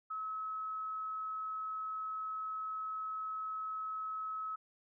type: tone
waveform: sine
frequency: 1288 Hz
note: E6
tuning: 41 cents flat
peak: -37 dBFS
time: 0.1-4.56 s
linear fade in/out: 10 ms
effects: none